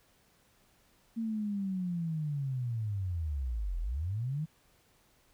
sine linear two-way sweep, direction down then up, 229.9 to 39.22 to 162 Hz, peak -31 dBFS, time 1.16-4.46 s, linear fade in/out 20 ms, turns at 3.8 s, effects pink hiss -67 dBFS RMS until 5.33 s

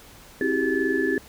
sine tone cluster, 267.6 / 327.6 / 382 / 404.1 / 1731 Hz, C4 / E4 / G4 / G#4 / A6, +39 / -11 / -45 / -47 / -29 cents, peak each -27 dBFS, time 0.41-1.18 s, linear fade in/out 2 ms, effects pink hiss -48 dBFS RMS until 1.28 s

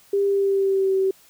sine tone with pitch glide, 399 to 383.2 Hz, G4 to G4, +31 to -39 cents, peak -17 dBFS, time 0.13-1.11 s, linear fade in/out 5 ms, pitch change -70 cents, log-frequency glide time 0.25-0.94 s, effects white hiss -54 dBFS RMS until 1.29 s

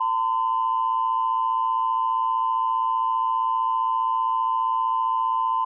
sine tone pair together, 906.8 / 1022 Hz, A#5 / C6, -48 / -41 cents, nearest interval major second, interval 207 cents, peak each -24 / -21 dBFS, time 0-5.65 s, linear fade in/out 10 ms, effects tanh soft clip ceiling -13 dBFS

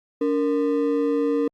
triangle ring-modulated tone, 375.2 Hz, F#4, 24 cents sharp, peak -14 dBFS, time 0.21-1.48 s, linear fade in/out 5 ms, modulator 88.7 Hz, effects Opus 48 kbps

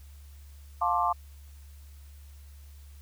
sine chord, D minor seventh, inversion first, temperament just, 704.8 / 881 / 1057.2 / 1174.7 Hz, F5 / A5 / C6 / D6, +16 / +2 / +18 / 0 cents, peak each -29 dBFS, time 0.81-1.13 s, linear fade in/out 10 ms, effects added 71 Hz sine -46 dBFS peak until 3.01 s + white hiss -61 dBFS RMS until 3.01 s

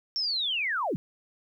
sine linear sweep, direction down, 5490 to 116.54 Hz, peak -26 dBFS, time 0.16-0.96 s, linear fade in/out 0 ms, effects 11-bit

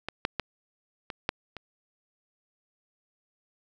clicks, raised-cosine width 0.3 ms, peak -16 / -9 / -12 / -19 / -9 / -23 dBFS, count 6, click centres 0.086 / 0.251 / 0.397 / 1.102 / 1.291 / 1.567 s, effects none

